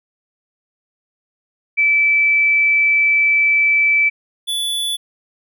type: tone pair in turn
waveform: sine / square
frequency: 2315 / 3450 Hz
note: D7 / A7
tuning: -25 / -35 cents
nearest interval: perfect fifth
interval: 690 cents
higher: second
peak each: -11 / -19 dBFS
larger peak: first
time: 1.77-4.1 / 4.47-4.97 s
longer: first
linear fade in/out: 20 ms
effects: none